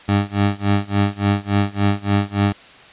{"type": "tone with tremolo", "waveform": "20% pulse", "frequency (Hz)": 100.9, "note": "G#2", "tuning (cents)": -49, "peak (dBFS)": -8, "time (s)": [0.08, 2.53], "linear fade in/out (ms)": 10, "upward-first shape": "sine", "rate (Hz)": 3.5, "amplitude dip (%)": 95, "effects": ["white hiss -43 dBFS RMS until 2.92 s", "resampled to 8000 Hz"]}